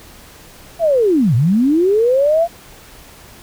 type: linear two-way sweep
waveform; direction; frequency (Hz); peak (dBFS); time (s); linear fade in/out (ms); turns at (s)
sine; down then up; 696 to 108.3 to 696; -10; 0.79-2.48; 50; 1.35
effects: pink hiss -41 dBFS RMS until 3.42 s